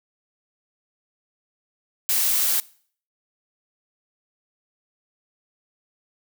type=noise; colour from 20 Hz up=blue; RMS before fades=-21 dBFS; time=2.09-2.6 s; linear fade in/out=0 ms; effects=noise-tail reverb RT60 0.5 s tail -21 dB re dry